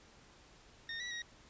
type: tone with pitch steps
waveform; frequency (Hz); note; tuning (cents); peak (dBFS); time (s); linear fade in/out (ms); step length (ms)
25% pulse; 1838 / 1946 / 1889; A#6 / B6 / A#6; -25 / -26 / +22; -36; 0.89-1.22; 2; 110
effects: pink hiss -61 dBFS RMS until 1.49 s + resampled to 16000 Hz